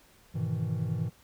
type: chord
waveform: triangle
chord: E major seventh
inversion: first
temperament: just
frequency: 103.01 / 123.61 / 154.51 / 164.81 Hz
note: G#2 / B2 / D#3 / E3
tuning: -14 / +2 / -12 / 0 cents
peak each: -32 dBFS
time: 0.34-1.1 s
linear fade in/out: 20 ms
effects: pink hiss -60 dBFS RMS until 1.23 s